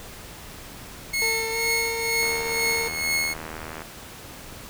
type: tone with tremolo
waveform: sawtooth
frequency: 2176 Hz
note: C#7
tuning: 33 cents flat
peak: -17 dBFS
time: 1.13-3.34 s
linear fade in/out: 10 ms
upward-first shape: triangle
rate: 2.1 Hz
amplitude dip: 70%
type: tone with pitch glide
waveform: 30% pulse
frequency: 450.2 to 458.3 Hz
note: A4 to A#4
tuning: +40 to -29 cents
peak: -26 dBFS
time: 1.22-2.88 s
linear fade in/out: 0 ms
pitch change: +31 cents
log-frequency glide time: 1.51-1.58 s
type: click train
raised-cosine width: 0.5 ms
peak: -20 dBFS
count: 127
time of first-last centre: 2.23-3.819 s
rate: 79.3 Hz
effects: pink hiss -41 dBFS RMS until 4.69 s